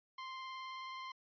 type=tone with vibrato; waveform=sawtooth; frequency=1046.5 Hz; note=C6; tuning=in tune; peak=-40 dBFS; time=0.18-1.12 s; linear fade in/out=5 ms; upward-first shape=sine; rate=19 Hz; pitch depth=12 cents each way; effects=resampled to 11025 Hz